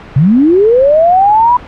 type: linear sweep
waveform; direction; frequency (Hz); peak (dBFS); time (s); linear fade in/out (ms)
sine; up; 123.3 to 998; -4; 0.16-1.57; 5
effects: pink hiss -30 dBFS RMS until 1.67 s + low-pass 2000 Hz 12 dB/octave